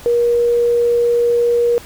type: tone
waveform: sine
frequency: 475.5 Hz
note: A#4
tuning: 34 cents sharp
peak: -11 dBFS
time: 0.06-1.78 s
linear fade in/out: 0 ms
effects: pink hiss -38 dBFS RMS until 1.85 s